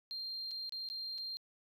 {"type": "tone with dropouts", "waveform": "sine", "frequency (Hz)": 4186, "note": "C8", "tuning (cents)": 0, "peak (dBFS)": -38, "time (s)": [0.11, 1.37], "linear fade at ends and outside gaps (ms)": 0, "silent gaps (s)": [[0.51, 0.514], [0.694, 0.723], [0.888, 0.9], [1.18, 1.184]], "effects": ["tanh soft clip ceiling -35 dBFS"]}